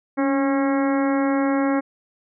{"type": "harmonic tone with a mistuned harmonic", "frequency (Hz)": 272.5, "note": "C#4", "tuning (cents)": -29, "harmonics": [1, 2, 3, 4, 5, 6, 7, 8], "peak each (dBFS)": [-19, -25, -29, -31, -33, -35, -36, -37], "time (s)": [0.17, 1.81], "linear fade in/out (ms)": 20, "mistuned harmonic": 1, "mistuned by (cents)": 39, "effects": []}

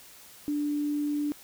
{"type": "tone", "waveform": "sine", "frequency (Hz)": 293.7, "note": "D4", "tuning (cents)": 0, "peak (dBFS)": -26, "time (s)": [0.48, 1.32], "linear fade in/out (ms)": 0, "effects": ["white hiss -51 dBFS RMS until 1.43 s"]}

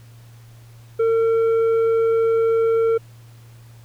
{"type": "tone with tanh clipping", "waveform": "sine", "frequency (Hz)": 453.9, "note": "A#4", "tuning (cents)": -46, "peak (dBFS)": -16, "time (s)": [0.99, 2.98], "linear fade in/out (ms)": 10, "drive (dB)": 6, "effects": ["added 116 Hz sine -42 dBFS peak until 3.84 s", "pink hiss -54 dBFS RMS until 3.84 s"]}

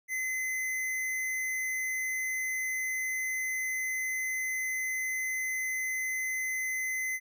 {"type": "tone", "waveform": "square", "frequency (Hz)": 2043, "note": "C7", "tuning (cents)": -42, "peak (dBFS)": -31, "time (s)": [0.08, 7.2], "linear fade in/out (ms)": 50, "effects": []}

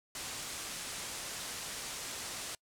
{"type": "low-pass noise", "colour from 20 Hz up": "white", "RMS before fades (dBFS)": -42, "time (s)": [0.15, 2.55], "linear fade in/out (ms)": 2, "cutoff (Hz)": 9700, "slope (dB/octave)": 24, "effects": ["noise-tail reverb RT60 0.1 s tail -26 dB re dry"]}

